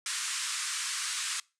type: band-pass noise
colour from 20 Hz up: white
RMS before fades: -34 dBFS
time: 0.06-1.4 s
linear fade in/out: 2 ms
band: 1100 to 9400 Hz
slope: 48 dB/octave
effects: noise-tail reverb RT60 0.3 s tail -24 dB re dry